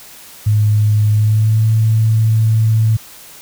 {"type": "tone with pitch glide", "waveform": "sine", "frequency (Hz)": [105.9, 110.72], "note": ["G#2", "A2"], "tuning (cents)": [34, 11], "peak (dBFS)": -9, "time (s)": [0.46, 2.97], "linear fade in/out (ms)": 10, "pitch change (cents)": 77, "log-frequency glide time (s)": [1.09, 1.67], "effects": ["white hiss -38 dBFS RMS until 3.41 s"]}